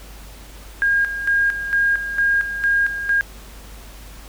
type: tone with tremolo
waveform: sine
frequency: 1621 Hz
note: G#6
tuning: 42 cents flat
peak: -14 dBFS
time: 0.82-3.21 s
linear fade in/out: 0 ms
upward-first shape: square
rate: 2.2 Hz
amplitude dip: 65%
effects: added 50 Hz sine -38 dBFS peak until 4.28 s + pink hiss -43 dBFS RMS until 4.28 s